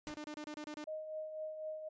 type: noise with exponential decay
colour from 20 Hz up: pink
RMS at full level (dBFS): -42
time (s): 0.07-0.2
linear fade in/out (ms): 1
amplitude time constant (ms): 28
type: tone bursts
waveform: sawtooth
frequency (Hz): 300.5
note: D4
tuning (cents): +40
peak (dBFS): -39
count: 8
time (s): 0.07-0.841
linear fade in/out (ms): 0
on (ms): 71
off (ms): 29
type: tone with tremolo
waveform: sine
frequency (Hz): 623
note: D#5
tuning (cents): +2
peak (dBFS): -38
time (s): 0.87-1.89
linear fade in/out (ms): 10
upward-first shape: triangle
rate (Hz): 4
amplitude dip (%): 55
effects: resampled to 16000 Hz